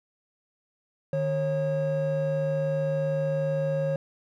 triangle tone pair together, 152.6 / 544.8 Hz, D#3 / C#5, -33 / -30 cents, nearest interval octave + minor seventh, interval 2203 cents, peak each -25 / -23 dBFS, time 1.13-3.96 s, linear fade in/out 2 ms, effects tanh soft clip ceiling -18 dBFS

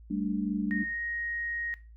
sine chord, G suspended second, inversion none, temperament equal, 196 / 220 / 293.7 Hz, G3 / A3 / D4, 0 / 0 / 0 cents, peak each -32 / -33 / -32 dBFS, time 0.1-0.84 s, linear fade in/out 10 ms
sine tone with pitch glide, 1856 to 1875.4 Hz, A#6 to A#6, -8 to +10 cents, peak -32 dBFS, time 0.71-1.74 s, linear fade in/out 0 ms, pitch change +18 cents, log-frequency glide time 0.85-1.01 s
effects noise-tail reverb RT60 0.3 s tail -17 dB re dry + added 56 Hz sine -48 dBFS peak until 1.96 s

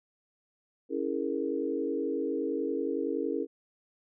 sine chord, A# half-diminished seventh, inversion first, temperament equal with one note detuned, 277.2 / 327.7 / 415.3 / 466.2 Hz, C#4 / E4 / G#4 / A#4, 0 / -10 / 0 / 0 cents, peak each -34 dBFS, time 0.89-3.47 s, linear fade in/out 50 ms, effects none

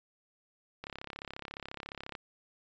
click train, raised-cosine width 0.3 ms, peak -25 dBFS, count 46, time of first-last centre 0.84-2.152 s, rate 34.3 Hz, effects resampled to 16000 Hz

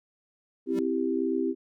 sine chord, C major, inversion none, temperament equal, 261.6 / 329.6 / 392 Hz, C4 / E4 / G4, 0 / 0 / 0 cents, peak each -29 dBFS, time 0.66-1.55 s, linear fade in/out 50 ms
square tone with exponential growth, 195.5 Hz, G3, 4 cents flat, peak -32 dBFS, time 0.66-0.79 s, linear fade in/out 2 ms, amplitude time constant 27 ms
effects none

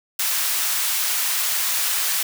white high-pass noise, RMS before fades -22 dBFS, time 0.19-2.23 s, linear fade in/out 5 ms, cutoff 1000 Hz, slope 12 dB/octave, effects none

